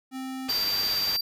square tone, 262.1 Hz, C4, 3 cents sharp, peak -33 dBFS, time 0.11-0.52 s, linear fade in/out 50 ms
white low-pass noise, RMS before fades -35 dBFS, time 0.48-1.17 s, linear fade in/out 10 ms, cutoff 5700 Hz, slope 24 dB/octave
square tone with tremolo, 4699 Hz, D8, in tune, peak -24 dBFS, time 0.49-1.21 s, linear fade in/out 5 ms, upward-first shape sine, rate 17 Hz, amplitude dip 25%
effects none

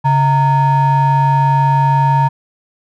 triangle ring-modulated tone, 392 Hz, G4, in tune, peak -4 dBFS, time 0.04-2.29 s, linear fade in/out 20 ms, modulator 531 Hz, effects none

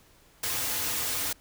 white noise with comb filter, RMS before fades -30 dBFS, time 0.43-1.33 s, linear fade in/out 5 ms, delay 5.2 ms, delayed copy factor -0.85, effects pink hiss -59 dBFS RMS until 1.4 s

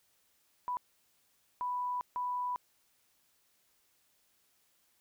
sine tone bursts at uneven times, 989 Hz, B5, 2 cents sharp, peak -32 dBFS, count 3, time 0.68-0.77 / 1.61-2.01 / 2.16-2.56 s, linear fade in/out 0 ms, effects white hiss -72 dBFS RMS until 5 s

